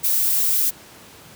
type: noise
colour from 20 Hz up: violet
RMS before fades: -19 dBFS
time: 0.03-0.71 s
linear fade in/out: 20 ms
effects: pink hiss -44 dBFS RMS until 1.35 s + high-pass 100 Hz 12 dB/octave